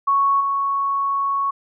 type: tone with level steps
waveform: sine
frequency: 1108.7 Hz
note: C#6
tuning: in tune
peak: -14 / -18 dBFS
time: 0.07-1.51 s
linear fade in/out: 10 ms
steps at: 0.4 s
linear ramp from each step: 10 ms
effects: none